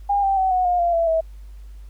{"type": "tone with pitch steps", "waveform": "sine", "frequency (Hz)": [807, 782.2, 758.2, 734.9, 712.3, 690.5, 669.3, 648.7], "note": ["G#5", "G5", "F#5", "F#5", "F5", "F5", "E5", "E5"], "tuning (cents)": [-50, -4, 42, -12, 34, -20, 26, -28], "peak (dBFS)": -16, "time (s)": [0.09, 1.21], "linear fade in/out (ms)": 10, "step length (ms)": 140, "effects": ["added 50 Hz sine -36 dBFS peak until 1.89 s", "pink hiss -60 dBFS RMS until 1.89 s"]}